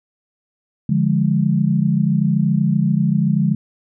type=chord; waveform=sine; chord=D diminished; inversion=none; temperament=equal; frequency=146.83 / 174.61 / 207.7 Hz; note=D3 / F3 / Ab3; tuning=0 / 0 / 0 cents; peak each=-18 dBFS; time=0.89-3.55 s; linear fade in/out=5 ms; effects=none